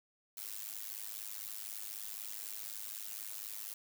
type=noise with amplitude modulation; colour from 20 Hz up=blue; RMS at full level=-40 dBFS; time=0.37-3.74 s; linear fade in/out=5 ms; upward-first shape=sine; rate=104 Hz; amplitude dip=100%; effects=none